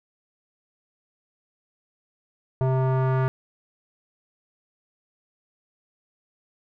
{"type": "tone with low-pass filter sweep", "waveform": "square", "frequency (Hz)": 130.81, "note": "C3", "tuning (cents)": 0, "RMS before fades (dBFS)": -22, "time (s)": [2.61, 3.28], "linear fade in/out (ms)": 0, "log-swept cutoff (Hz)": [790, 1400], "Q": 1.6, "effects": []}